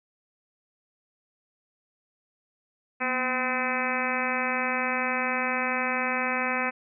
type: harmonic tone with a mistuned harmonic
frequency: 255.7 Hz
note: C4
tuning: 40 cents flat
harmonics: 1 / 2 / 3 / 4 / 5 / 6 / 7 / 8 / 9 / 10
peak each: -34 / -34 / -34 / -34 / -34 / -34 / -34 / -34 / -34 / -34 dBFS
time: 3-6.71 s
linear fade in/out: 20 ms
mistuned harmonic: 1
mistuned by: -79 cents
effects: none